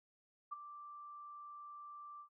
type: tone with ADSR envelope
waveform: sine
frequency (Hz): 1174.7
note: D6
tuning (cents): 0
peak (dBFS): -38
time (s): 0.51-2.29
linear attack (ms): 17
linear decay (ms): 18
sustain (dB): -11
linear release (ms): 90
effects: none